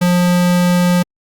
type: tone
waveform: square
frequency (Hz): 177.5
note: F3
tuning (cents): +28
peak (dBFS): -11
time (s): 0.01-1.03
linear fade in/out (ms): 10
effects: Opus 48 kbps